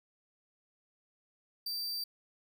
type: tone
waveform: 45% pulse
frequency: 4670 Hz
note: D8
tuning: 11 cents flat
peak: -34 dBFS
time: 1.66-2.04 s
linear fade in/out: 5 ms
effects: none